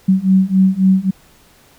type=beating tone pair; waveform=sine; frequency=187.6 / 191.3 Hz; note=F#3 / G3; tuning=+24 / -42 cents; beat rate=3.7 Hz; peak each=-13 / -12 dBFS; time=0.08-1.11 s; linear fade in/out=10 ms; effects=pink hiss -49 dBFS RMS until 1.78 s